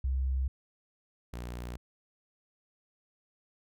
sine / sawtooth tone pair in turn, 65.6 / 60.11 Hz, C2 / B1, +5 / -46 cents, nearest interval major second, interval 151 cents, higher first, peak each -27 / -34 dBFS, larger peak first, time 0.04-0.48 / 1.33-1.77 s, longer neither, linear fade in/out 5 ms, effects none

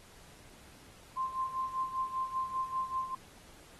sine tone with tremolo, 1046.5 Hz, C6, in tune, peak -29 dBFS, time 1.17-3.15 s, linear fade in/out 5 ms, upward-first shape sine, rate 5.1 Hz, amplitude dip 75%, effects pink hiss -57 dBFS RMS until 3.79 s + AAC 32 kbps

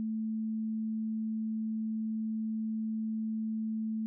sine tone, 219.9 Hz, A3, 1 cent flat, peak -31 dBFS, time 0-4.06 s, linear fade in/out 0 ms, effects none

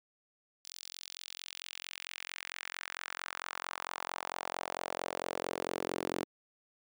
sawtooth tone with high-pass filter sweep, 44.45 Hz, F1, 31 cents sharp, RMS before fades -41 dBFS, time 0.64-6.25 s, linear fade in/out 20 ms, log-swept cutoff 4900 to 330 Hz, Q 1.8, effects none

